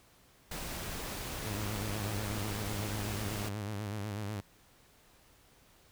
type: noise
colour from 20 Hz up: pink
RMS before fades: -40 dBFS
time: 0.51-3.49 s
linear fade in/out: 5 ms
type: tone with vibrato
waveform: sawtooth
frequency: 103.83 Hz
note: G#2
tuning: in tune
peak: -32 dBFS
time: 1.45-4.41 s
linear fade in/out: 10 ms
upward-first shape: sine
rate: 8.1 Hz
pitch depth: 88 cents each way
effects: pink hiss -63 dBFS RMS until 5.91 s